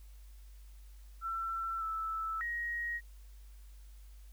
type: tone with pitch steps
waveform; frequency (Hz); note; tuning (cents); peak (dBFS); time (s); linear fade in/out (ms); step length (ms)
sine; 1343 / 1316 / 1887; E6 / E6 / A#6; +32 / -3 / +21; -34; 1.21-3.01; 50; 600
effects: added 50 Hz sine -50 dBFS peak until 4.32 s + white hiss -67 dBFS RMS until 4.32 s